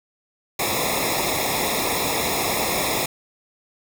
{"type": "noise with comb filter", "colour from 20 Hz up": "pink", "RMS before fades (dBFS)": -23, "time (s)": [0.59, 3.06], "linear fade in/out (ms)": 5, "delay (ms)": 0.66, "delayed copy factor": -0.95, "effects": []}